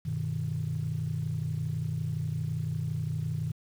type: chord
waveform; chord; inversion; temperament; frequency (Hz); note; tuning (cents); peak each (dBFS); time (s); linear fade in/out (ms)
sine; G augmented; none; equal; 98 / 123.47 / 155.56; G2 / B2 / D#3; 0 / 0 / 0; -35 / -33 / -31; 0.05-3.52; 10
effects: tanh soft clip ceiling -22 dBFS + 9-bit